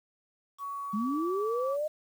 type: tone with pitch glide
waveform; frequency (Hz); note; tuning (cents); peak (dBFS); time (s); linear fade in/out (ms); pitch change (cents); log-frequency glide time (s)
sine; 1124 to 1154.3; C#6 to D6; +24 to -30; -34; 0.58-1.77; 50; +46; 0.84-1.21
type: linear sweep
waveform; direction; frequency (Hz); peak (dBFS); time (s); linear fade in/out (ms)
sine; up; 196 to 622.3; -28; 0.93-1.88; 10
effects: 9-bit